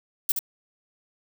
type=noise with echo; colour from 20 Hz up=violet; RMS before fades=-22 dBFS; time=0.29-0.32 s; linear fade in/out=2 ms; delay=71 ms; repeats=1; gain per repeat=-5 dB; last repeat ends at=0.391 s; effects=none